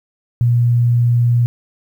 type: tone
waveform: sine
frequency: 119.8 Hz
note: A#2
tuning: 48 cents sharp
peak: -10 dBFS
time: 0.41-1.46 s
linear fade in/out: 0 ms
effects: 8-bit